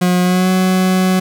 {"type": "tone with pitch glide", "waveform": "40% pulse", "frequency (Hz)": [180, 185.92], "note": ["F#3", "F#3"], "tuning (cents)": [-47, 9], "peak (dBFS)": -10, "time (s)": [0.01, 1.2], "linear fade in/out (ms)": 10, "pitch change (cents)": 56, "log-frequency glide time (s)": [0.23, 0.49], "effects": []}